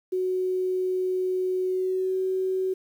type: tone with pitch glide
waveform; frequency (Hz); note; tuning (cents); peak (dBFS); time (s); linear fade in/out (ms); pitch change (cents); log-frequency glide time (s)
sine; 370 to 376; F#4 to F#4; 0 to +28; -23; 0.12-2.74; 10; +28; 1.62-2.16
effects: 9-bit